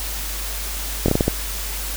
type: slowing click train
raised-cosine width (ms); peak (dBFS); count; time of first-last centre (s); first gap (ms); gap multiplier
2; -3; 6; 1.06-1.28; 23; 1.33
effects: added 50 Hz sine -28 dBFS peak until 1.96 s + white hiss -29 dBFS RMS until 1.96 s